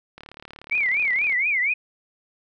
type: click train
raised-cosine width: 0.3 ms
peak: -24 dBFS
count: 43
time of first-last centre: 0.18-1.324 s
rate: 36.7 Hz
type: tone with vibrato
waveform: sine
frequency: 2207 Hz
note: C#7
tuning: 8 cents flat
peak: -19 dBFS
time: 0.71-1.74 s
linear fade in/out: 10 ms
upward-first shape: triangle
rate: 4.2 Hz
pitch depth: 240 cents each way
effects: none